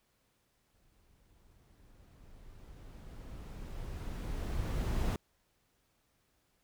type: noise with exponential growth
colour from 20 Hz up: brown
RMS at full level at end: -30 dBFS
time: 0.74-5.16 s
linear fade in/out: 2 ms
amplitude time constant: 960 ms
effects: pink hiss -75 dBFS RMS until 6.63 s